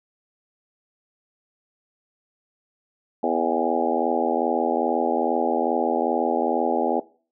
harmonic tone with a mistuned harmonic, 82.41 Hz, E2, in tune, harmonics 3 / 4 / 5 / 6 / 7 / 8 / 9 / 10, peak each -28 / -28 / -28 / -28 / -28 / -28 / -28 / -28 dBFS, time 3.23-7 s, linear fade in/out 5 ms, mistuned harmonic 9, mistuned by +39 cents, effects noise-tail reverb RT60 0.4 s tail -20 dB re dry

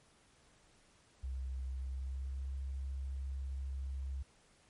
sine tone with pitch glide, 65.1 to 67.24 Hz, C2 to C2, -8 to +48 cents, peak -37 dBFS, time 1.23-4.23 s, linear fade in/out 10 ms, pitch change +56 cents, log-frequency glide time 1.69-2.51 s, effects pink hiss -67 dBFS RMS until 4.69 s + MP3 48 kbps

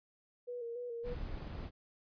sine tone with vibrato, 477.2 Hz, A#4, 41 cents sharp, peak -39 dBFS, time 0.47-1.15 s, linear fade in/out 20 ms, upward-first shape square, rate 3.5 Hz, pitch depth 39 cents each way
brown noise, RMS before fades -42 dBFS, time 1.03-1.71 s, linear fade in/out 50 ms
effects resampled to 11025 Hz

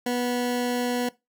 20% pulse tone, 245.1 Hz, B3, 13 cents flat, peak -19 dBFS, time 0.06-1.09 s, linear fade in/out 5 ms, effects noise-tail reverb RT60 0.2 s tail -19 dB re dry

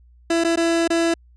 30% pulse tone with dropouts, 334 Hz, E4, 23 cents sharp, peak -14 dBFS, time 0.3-1.14 s, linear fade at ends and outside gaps 5 ms, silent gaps 0.439-0.446 / 0.559-0.572 / 0.877-0.902 s, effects added 60 Hz sine -48 dBFS peak until 1.36 s + resampled to 22050 Hz

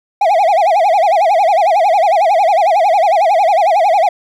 triangle tone with vibrato, 732 Hz, F#5, 19 cents flat, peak -6 dBFS, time 0.21-4.09 s, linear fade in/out 5 ms, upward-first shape sine, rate 11 Hz, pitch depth 240 cents each way, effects none

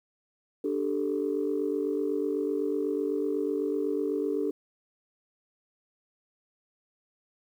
sine chord, D suspended fourth, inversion none, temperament equal, 293.7 / 392 / 440 Hz, D4 / G4 / A4, 0 / 0 / 0 cents, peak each -30 dBFS, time 0.64-4.51 s, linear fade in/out 5 ms, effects tanh soft clip ceiling -18 dBFS + 10-bit

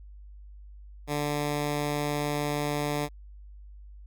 10% pulse tone, 146.83 Hz, D3, in tune, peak -19 dBFS, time 1.07-3.09 s, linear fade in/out 50 ms, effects added 50 Hz sine -44 dBFS peak until 4.06 s

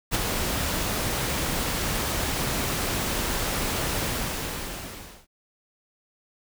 pink noise with ADSR envelope, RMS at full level -22 dBFS, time 0.11-5.27 s, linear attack 39 ms, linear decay 14 ms, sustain -5 dB, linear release 1300 ms, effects none

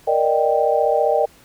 sine chord, Eb major seventh, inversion second, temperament equal, 466.2 / 587.3 / 622.3 / 784 Hz, Bb4 / D5 / Eb5 / G5, 0 / 0 / 0 / 0 cents, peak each -20 dBFS, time 0.07-1.26 s, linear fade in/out 10 ms, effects pink hiss -50 dBFS RMS until 1.44 s

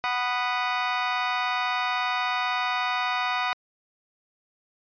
25% pulse chord, B major, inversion second, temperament just, 740.8 / 987.8 / 1234.7 Hz, F#5 / B5 / D#6, +2 / 0 / -14 cents, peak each -25 dBFS, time 0.04-3.53 s, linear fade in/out 0 ms, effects resampled to 11025 Hz

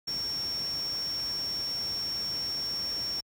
sine tone in noise, 5490 Hz, F8, 31 cents flat, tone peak -30 dBFS, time 0.07-3.21 s, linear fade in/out 10 ms, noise pink, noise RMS -44 dBFS, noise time 0.07-3.21 s, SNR +11 dB, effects high-pass 60 Hz 12 dB/octave

